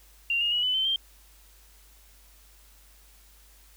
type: tone with pitch steps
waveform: sine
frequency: 2772 / 2847 / 2923 / 3002 / 3083 / 3166 Hz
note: F7 / F7 / F#7 / F#7 / G7 / G7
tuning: -14 / +33 / -22 / +24 / -29 / +17 cents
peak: -23 dBFS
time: 0.3-0.96 s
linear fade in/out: 2 ms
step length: 110 ms
effects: added 50 Hz sine -55 dBFS peak until 3.76 s + white hiss -58 dBFS RMS until 3.76 s